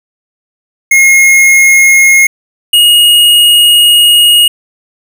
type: tone pair in turn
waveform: square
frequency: 2153 / 2874 Hz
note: C7 / F7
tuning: +49 / +49 cents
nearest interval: perfect fourth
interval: 500 cents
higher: second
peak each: -3 dBFS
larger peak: neither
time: 0.91-2.27 / 2.73-4.48 s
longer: second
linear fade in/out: 5 ms
effects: none